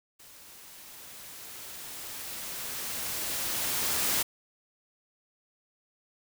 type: noise with level ramp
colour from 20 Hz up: white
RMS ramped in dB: -52 to -27 dBFS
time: 0.19-4.23 s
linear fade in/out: 10 ms
effects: none